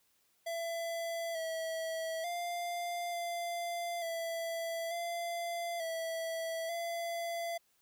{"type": "tone with pitch steps", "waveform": "square", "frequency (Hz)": [670, 650, 697, 690, 665, 686, 656, 679], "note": ["E5", "E5", "F5", "F5", "E5", "F5", "E5", "F5"], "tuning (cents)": [28, -24, -4, -21, 15, -31, -9, -49], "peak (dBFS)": -36, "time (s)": [0.46, 7.58], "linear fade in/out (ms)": 10, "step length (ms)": 890, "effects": ["white hiss -73 dBFS RMS until 7.81 s"]}